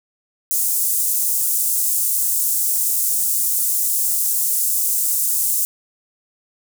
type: high-pass noise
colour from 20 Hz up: pink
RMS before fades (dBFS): -19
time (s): 0.51-5.65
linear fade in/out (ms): 0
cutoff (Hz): 8000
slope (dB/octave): 24
effects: none